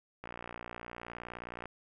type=click train; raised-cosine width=0.5 ms; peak=-27 dBFS; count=85; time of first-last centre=0.24-1.657 s; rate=59.3 Hz; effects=none